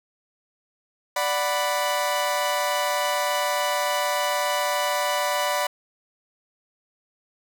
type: chord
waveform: sawtooth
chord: B minor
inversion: first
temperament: equal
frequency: 587.3 / 740 / 987.8 Hz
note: D5 / F#5 / B5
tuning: 0 / 0 / 0 cents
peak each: -22 / -25 / -22 dBFS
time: 1.16-5.67 s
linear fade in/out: 5 ms
effects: none